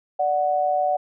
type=tone pair together; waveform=sine; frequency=587.3 / 740 Hz; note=D5 / F#5; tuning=0 / 0 cents; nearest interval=major third; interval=400 cents; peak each=-23 / -20 dBFS; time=0.19-0.97 s; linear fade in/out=10 ms; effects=none